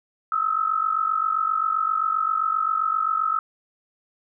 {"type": "tone pair together", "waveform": "sine", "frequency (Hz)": [1270.9, 1318.5], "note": ["D#6", "E6"], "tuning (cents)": [36, 0], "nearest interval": "minor second", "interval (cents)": 64, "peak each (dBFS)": -23, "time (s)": [0.32, 3.39], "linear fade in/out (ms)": 2, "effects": []}